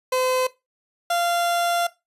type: tone pair in turn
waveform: 30% pulse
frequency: 512 / 691.7 Hz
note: C5 / F5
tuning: -38 / -17 cents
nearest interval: perfect fourth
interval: 521 cents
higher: second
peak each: -17 dBFS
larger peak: neither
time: 0.12-0.47 / 1.1-1.87 s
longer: second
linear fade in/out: 5 ms
effects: noise-tail reverb RT60 0.2 s tail -17 dB re dry + resampled to 32000 Hz